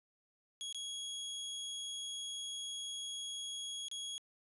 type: tone with dropouts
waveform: sawtooth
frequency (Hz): 3322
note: G#7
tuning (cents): 0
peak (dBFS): -37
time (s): 0.61-4.18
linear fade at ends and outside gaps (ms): 0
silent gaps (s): 0.726-0.746 / 3.884-3.914
effects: resampled to 24000 Hz